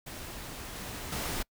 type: noise with level steps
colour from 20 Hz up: pink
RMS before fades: -42 / -40 / -34 dBFS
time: 0.06-1.43 s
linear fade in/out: 10 ms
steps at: 0.75 / 1.12 s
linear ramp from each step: 5 ms
effects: noise-tail reverb RT60 0.1 s tail -26 dB re dry